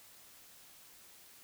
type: silence
effects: white hiss -58 dBFS RMS until 1.43 s